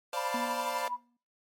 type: chord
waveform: sawtooth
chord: D minor seventh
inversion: third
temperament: equal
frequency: 523.3 / 587.3 / 698.5 / 880 Hz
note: C5 / D5 / F5 / A5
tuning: 0 / 0 / 0 / 0 cents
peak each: -35 / -34 / -35 / -36 dBFS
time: 0.13-0.88 s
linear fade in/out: 2 ms
type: tone with tremolo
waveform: sine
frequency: 981 Hz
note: B5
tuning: 12 cents flat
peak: -29 dBFS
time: 0.16-0.97 s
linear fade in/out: 10 ms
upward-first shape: triangle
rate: 12 Hz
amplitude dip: 90%
type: tone with exponential decay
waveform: triangle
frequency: 240 Hz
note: B3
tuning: 49 cents flat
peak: -31 dBFS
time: 0.34-1.17 s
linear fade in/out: 5 ms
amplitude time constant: 180 ms
effects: noise-tail reverb RT60 0.4 s tail -22 dB re dry + MP3 64 kbps